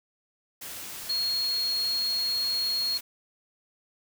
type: tone in noise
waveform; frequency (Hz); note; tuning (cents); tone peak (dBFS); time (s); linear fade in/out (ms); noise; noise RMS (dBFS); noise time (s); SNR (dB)
sine; 4298; C8; +46; -25; 1.09-2.98; 10; white; -39; 0.61-3.01; +11
effects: none